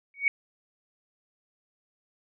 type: tone with exponential growth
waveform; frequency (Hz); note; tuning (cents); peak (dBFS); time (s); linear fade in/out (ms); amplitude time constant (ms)
sine; 2239; C#7; +17; -16; 0.14-0.28; 1; 29
effects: none